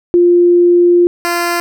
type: tone pair in turn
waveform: sine / 10% pulse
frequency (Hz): 350 / 345.4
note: F4 / F4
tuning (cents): +4 / -19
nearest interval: unison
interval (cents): 23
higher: first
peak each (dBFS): -5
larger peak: neither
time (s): 0.14-1.07 / 1.25-1.6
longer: first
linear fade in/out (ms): 0
effects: none